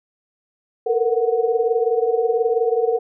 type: tone cluster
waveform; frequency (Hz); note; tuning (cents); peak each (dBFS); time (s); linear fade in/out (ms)
sine; 448.9 / 467.6 / 493.3 / 739; A4 / A#4 / B4 / F#5; +35 / +5 / -2 / -2; -20 / -19 / -27 / -26; 0.86-2.99; 10
effects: none